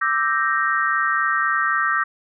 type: chord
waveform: sine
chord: E half-diminished seventh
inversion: third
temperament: equal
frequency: 1174.7 / 1318.5 / 1568 / 1864.7 Hz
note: D6 / E6 / G6 / Bb6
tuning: 0 / 0 / 0 / 0 cents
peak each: -23 dBFS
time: 0.01-2.04 s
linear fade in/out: 10 ms
effects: none